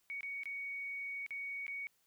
sine tone with dropouts, 2237 Hz, C#7, 15 cents sharp, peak -39 dBFS, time 0.1-1.87 s, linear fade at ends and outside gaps 0 ms, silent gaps 0.208-0.231 / 0.434-0.456 / 1.264-1.307 / 1.666-1.68 s, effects white hiss -75 dBFS RMS until 2.06 s

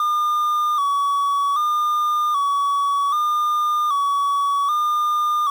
triangle tone with vibrato, 1169 Hz, D6, 8 cents flat, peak -15 dBFS, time 0-5.5 s, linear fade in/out 2 ms, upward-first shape square, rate 0.64 Hz, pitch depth 58 cents each way, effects 7-bit

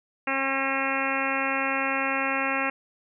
harmonic tone, 270 Hz, C#4, 45 cents flat, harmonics 1 / 2 / 3 / 4 / 5 / 6 / 7 / 8 / 9 / 10, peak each -33 / -33 / -33 / -33 / -33 / -33 / -33 / -33 / -33 / -33 dBFS, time 0.27-2.7 s, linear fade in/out 5 ms, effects none

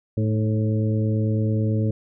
harmonic tone with a mistuned harmonic, 109.1 Hz, A2, 14 cents flat, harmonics 1 / 2 / 3 / 4 / 5, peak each -20 / -26 / -30 / -32 / -34 dBFS, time 0.17-1.91 s, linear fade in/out 5 ms, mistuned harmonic 3, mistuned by -48 cents, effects none

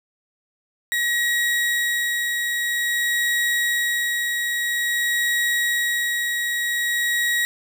35% pulse tone with tremolo, 1904 Hz, A#6, 36 cents sharp, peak -17 dBFS, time 0.92-7.45 s, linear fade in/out 0 ms, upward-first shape sine, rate 0.5 Hz, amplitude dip 30%, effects none

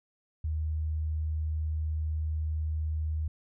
sine tone, 77.9 Hz, D#2, 3 cents sharp, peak -28 dBFS, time 0.44-3.28 s, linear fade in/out 5 ms, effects none

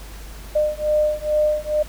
sine beating tone pair, 604 / 606.3 Hz, D5 / D#5, +48 / -45 cents, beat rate 2.3 Hz, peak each -20 dBFS, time 0.55-1.83 s, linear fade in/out 10 ms, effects added 50 Hz sine -35 dBFS peak until 1.88 s + pink hiss -42 dBFS RMS until 1.88 s

